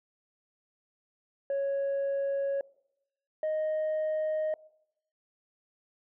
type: tone pair in turn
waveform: sine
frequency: 554 / 621.8 Hz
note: C#5 / D#5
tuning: -1 / -1 cents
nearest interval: major second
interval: 200 cents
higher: second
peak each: -25 dBFS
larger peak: neither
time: 1.5-2.61 / 3.43-4.54 s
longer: neither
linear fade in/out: 2 ms
effects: noise-tail reverb RT60 0.8 s tail -23 dB re dry + tanh soft clip ceiling -26 dBFS